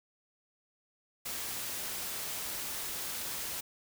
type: noise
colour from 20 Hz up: white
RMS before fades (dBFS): -38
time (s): 1.25-3.61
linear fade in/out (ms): 10
effects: none